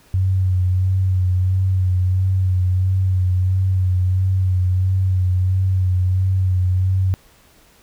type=tone with vibrato; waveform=sine; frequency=92.9 Hz; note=F#2; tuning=7 cents sharp; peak=-14 dBFS; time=0.14-7.14 s; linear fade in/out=0 ms; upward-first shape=sine; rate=1.5 Hz; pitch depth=31 cents each way; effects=pink hiss -52 dBFS RMS until 7.82 s